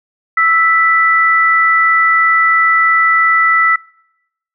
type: tone pair together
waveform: sine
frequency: 1318.5 / 1975.5 Hz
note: E6 / B6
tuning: 0 / 0 cents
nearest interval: perfect fifth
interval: 700 cents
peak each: -11 dBFS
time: 0.37-3.76 s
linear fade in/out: 5 ms
effects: noise-tail reverb RT60 0.9 s tail -26 dB re dry